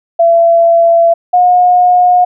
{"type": "tone pair in turn", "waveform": "sine", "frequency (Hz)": [674, 719.7], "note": ["E5", "F#5"], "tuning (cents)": [38, -48], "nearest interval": "minor second", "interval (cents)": 114, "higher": "second", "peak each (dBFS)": -4, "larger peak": "neither", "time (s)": [[0.19, 1.14], [1.33, 2.25]], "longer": "first", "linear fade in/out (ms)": 10, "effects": []}